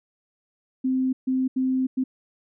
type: tone bursts at uneven times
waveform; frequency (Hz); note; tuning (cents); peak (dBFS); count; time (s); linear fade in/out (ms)
sine; 259.8; C4; -12; -20; 4; 0.84-1.13 / 1.27-1.48 / 1.56-1.87 / 1.97-2.04; 10
effects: none